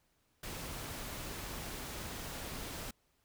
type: noise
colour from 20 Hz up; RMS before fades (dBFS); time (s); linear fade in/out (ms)
pink; -43; 0.43-2.91; 5
effects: pink hiss -75 dBFS RMS until 3.24 s